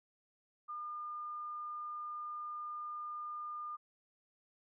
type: tone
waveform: sine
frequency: 1209 Hz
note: D6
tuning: 50 cents sharp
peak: -40 dBFS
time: 0.68-3.77 s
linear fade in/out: 20 ms
effects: none